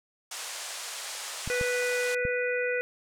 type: band-pass noise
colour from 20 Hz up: white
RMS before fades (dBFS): -38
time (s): 0.31-2.15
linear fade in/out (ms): 5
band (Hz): 530 to 9100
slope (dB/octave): 24
type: clicks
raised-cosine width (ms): 5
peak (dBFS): -22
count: 3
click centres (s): 1.476 / 1.612 / 2.252
type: harmonic tone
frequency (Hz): 493.2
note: B4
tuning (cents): -2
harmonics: 1 / 3 / 4 / 5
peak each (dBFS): -28 / -33 / -34 / -35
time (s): 1.5-2.81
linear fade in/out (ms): 0
effects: none